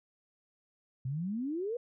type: exponential sweep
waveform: sine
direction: up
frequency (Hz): 123.47 to 498.5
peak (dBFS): -32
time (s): 1.05-1.77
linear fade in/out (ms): 5
effects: none